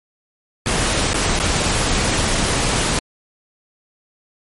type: noise with dropouts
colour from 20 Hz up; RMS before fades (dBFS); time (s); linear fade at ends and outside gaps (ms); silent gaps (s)
pink; -18; 0.66-2.99; 1; 1.133-1.142 / 1.391-1.399
effects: MP3 48 kbps